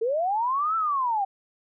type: linear two-way sweep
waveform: sine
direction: up then down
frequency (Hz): 428 to 1343 to 760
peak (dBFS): -22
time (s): 0.01-1.25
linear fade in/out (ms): 10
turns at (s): 0.76
effects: none